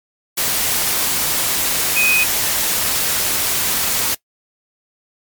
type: tone in noise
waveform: sine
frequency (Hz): 2505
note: D#7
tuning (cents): +11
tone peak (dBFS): -13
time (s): 1.96-2.24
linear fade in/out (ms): 10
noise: white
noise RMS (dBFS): -18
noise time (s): 0.37-4.15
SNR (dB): +2
effects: noise-tail reverb RT60 0.1 s tail -21 dB re dry + MP3 96 kbps